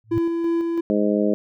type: tone with exponential growth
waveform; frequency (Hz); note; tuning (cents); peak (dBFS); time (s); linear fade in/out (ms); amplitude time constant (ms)
sine; 110.2; A2; +3; -19; 0.04-0.18; 0; 30
type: tone with tremolo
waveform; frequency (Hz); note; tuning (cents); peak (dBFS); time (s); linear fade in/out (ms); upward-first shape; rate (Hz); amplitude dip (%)
triangle; 335.7; E4; +32; -16; 0.11-0.81; 10; square; 3; 30
type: harmonic tone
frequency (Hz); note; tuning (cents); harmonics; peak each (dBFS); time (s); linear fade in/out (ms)
103.83; G#2; 0; 2 / 3 / 4 / 5 / 6; -21 / -23 / -24 / -25 / -26; 0.9-1.34; 0
effects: none